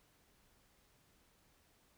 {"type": "silence", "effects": ["pink hiss -71 dBFS RMS until 1.97 s"]}